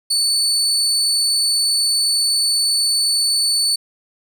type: tone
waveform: 30% pulse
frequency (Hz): 4483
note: C#8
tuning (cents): +19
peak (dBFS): -12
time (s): 0.1-3.76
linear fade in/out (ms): 10
effects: none